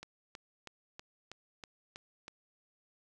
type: click train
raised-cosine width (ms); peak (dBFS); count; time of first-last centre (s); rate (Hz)
0.2; -28; 8; 0.03-2.281; 3.11
effects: none